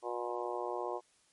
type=harmonic tone with a mistuned harmonic; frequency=120.8 Hz; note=B2; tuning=38 cents flat; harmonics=3 / 4 / 5 / 6 / 7 / 8 / 9; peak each=-40 / -41 / -42 / -43 / -43 / -44 / -45 dBFS; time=0.02-1.01 s; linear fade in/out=50 ms; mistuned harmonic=9; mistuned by=-41 cents; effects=white hiss -69 dBFS RMS until 1.32 s + MP3 48 kbps